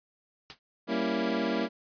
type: noise with exponential decay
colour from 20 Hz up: white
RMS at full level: -35 dBFS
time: 0.5-0.59 s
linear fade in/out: 0 ms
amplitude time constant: 19 ms
type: chord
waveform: 25% pulse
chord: G diminished seventh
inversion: none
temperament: equal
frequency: 196 / 233.1 / 277.2 / 329.6 Hz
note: G3 / Bb3 / Db4 / Fb4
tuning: 0 / 0 / 0 / 0 cents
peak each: -31 / -27 / -30 / -29 dBFS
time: 0.87-1.69 s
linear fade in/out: 50 ms
effects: resampled to 11025 Hz